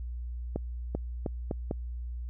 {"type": "accelerating click train", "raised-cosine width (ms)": 2, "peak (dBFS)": -17, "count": 5, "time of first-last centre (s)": [0.56, 1.711], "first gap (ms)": 390, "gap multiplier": 0.8, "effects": ["added 60 Hz sine -34 dBFS peak until 2.29 s"]}